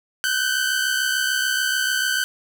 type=tone pair together; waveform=sawtooth; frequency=1491.2 / 1558 Hz; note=F#6 / G6; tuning=+13 / -11 cents; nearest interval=minor second; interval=76 cents; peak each=-19 dBFS; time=0.24-2.24 s; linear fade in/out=0 ms; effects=none